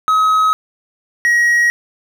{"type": "tone pair in turn", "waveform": "triangle", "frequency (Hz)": [1274, 1898.6], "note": ["D#6", "A#6"], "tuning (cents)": [41, 31], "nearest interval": "perfect fifth", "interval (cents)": 690, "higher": "second", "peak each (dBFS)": -8, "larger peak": "neither", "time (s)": [[0.08, 0.53], [1.25, 1.7]], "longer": "neither", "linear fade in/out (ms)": 0, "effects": []}